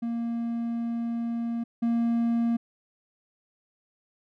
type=tone pair in turn; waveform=triangle; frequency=233.1 / 233.1 Hz; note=A#3 / A#3; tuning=0 / 0 cents; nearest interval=unison; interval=0 cents; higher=neither; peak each=-25 / -20 dBFS; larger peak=second; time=0.02-1.64 / 1.82-2.57 s; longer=first; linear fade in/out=10 ms; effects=none